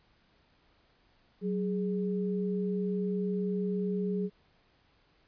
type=tone pair together; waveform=sine; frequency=187.1 / 415.6 Hz; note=F#3 / G#4; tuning=+20 / +1 cents; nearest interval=octave + major second; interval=1381 cents; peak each=-30 / -33 dBFS; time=1.41-4.3 s; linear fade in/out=50 ms; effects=pink hiss -67 dBFS RMS until 5.27 s + resampled to 11025 Hz